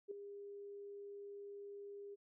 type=tone with ADSR envelope; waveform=sine; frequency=404 Hz; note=G#4; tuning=48 cents flat; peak=-39 dBFS; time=0.08-2.16 s; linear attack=32 ms; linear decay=3 ms; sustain=-9 dB; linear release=25 ms; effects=none